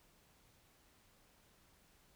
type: silence
effects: pink hiss -69 dBFS RMS until 2.15 s